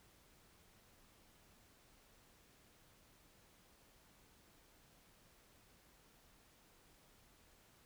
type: silence
effects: pink hiss -68 dBFS RMS until 7.85 s